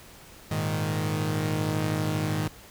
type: chord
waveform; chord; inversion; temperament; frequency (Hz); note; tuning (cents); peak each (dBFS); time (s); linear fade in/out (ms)
sawtooth; Ab suspended second; none; equal; 103.83 / 116.54 / 155.56; Ab2 / Bb2 / Eb3; 0 / 0 / 0; -26 / -30 / -24; 0.51-2.48; 5
effects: pink hiss -49 dBFS RMS until 2.7 s